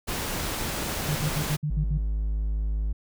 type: noise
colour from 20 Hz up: pink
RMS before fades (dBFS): -30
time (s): 0.07-1.57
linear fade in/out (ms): 20
type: tone bursts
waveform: sine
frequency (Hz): 150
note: D3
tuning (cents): +37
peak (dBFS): -24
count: 7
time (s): 1.08-1.98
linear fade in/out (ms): 10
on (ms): 78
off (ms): 59
type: tone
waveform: triangle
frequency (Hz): 52.5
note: G#1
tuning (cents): +19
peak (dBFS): -22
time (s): 1.7-2.93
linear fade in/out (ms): 10
effects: none